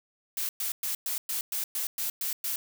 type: noise bursts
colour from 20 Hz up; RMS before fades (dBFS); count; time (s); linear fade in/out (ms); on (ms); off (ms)
blue; -31; 10; 0.37-2.56; 2; 120; 110
effects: none